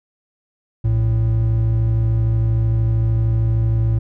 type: tone pair together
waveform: triangle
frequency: 58.56 / 111.7 Hz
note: A#1 / A2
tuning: +9 / +27 cents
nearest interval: major seventh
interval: 1118 cents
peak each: -19 / -13 dBFS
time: 0.84-3.99 s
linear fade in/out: 10 ms
effects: none